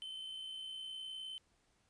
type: tone with amplitude modulation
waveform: triangle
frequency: 3070 Hz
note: G7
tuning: 37 cents flat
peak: -40 dBFS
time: 0.02-1.38 s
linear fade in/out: 0 ms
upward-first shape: sine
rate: 59.6 Hz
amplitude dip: 40%
effects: pink hiss -75 dBFS RMS until 1.89 s + resampled to 22050 Hz